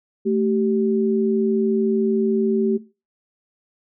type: tone pair together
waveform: sine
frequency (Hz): 220 / 386.4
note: A3 / G4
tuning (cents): 0 / -25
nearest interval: minor seventh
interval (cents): 975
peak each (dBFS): -20 / -19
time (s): 0.25-2.78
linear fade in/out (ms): 20
effects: noise-tail reverb RT60 0.3 s tail -18 dB re dry